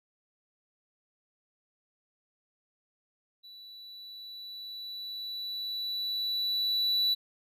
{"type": "tone with level ramp", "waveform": "triangle", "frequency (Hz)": 3951, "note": "B7", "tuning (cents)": 0, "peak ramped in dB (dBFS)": [-46, -22], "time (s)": [3.43, 7.15], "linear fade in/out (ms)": 20, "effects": []}